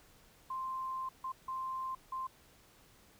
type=tone bursts at uneven times; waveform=sine; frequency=1046.5 Hz; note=C6; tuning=in tune; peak=-36 dBFS; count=4; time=0.5-1.09 / 1.24-1.32 / 1.48-1.95 / 2.12-2.27 s; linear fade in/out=5 ms; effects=pink hiss -63 dBFS RMS until 3.19 s